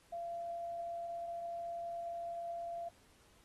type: tone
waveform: sine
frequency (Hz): 684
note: F5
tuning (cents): -36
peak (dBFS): -39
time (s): 0.12-2.89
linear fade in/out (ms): 10
effects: pink hiss -67 dBFS RMS until 3.44 s + AAC 32 kbps